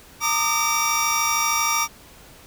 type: tone cluster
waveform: 45% pulse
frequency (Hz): 918 / 1192 / 1245 / 2295 / 5660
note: A#5 / D6 / D#6 / D7 / F8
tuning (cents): -27 / +25 / +1 / -40 / +22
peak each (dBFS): -27 / -25 / -28 / -26 / -25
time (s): 0.2-1.88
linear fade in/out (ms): 50
effects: pink hiss -47 dBFS RMS until 2.46 s